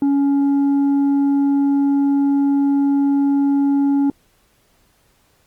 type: tone with tanh clipping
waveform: sine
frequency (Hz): 280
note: C#4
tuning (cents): +18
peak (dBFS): -14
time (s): 0.02-4.1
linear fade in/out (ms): 2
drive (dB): 4
effects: pink hiss -59 dBFS RMS until 5.46 s + Opus 32 kbps